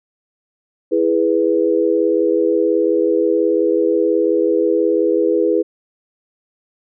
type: chord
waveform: sine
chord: E major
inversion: none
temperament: equal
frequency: 329.6 / 415.3 / 493.9 Hz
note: E4 / G#4 / B4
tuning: 0 / 0 / 0 cents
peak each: -17 dBFS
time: 0.91-5.63 s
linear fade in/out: 20 ms
effects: none